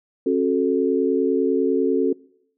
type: chord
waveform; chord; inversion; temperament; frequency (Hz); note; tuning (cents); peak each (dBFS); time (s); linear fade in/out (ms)
sine; F# minor; second; equal with one note detuned; 270.2 / 370 / 440; C#4 / F#4 / A4; -44 / 0 / 0; -21; 0.26-2.13; 5
effects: noise-tail reverb RT60 0.7 s tail -23 dB re dry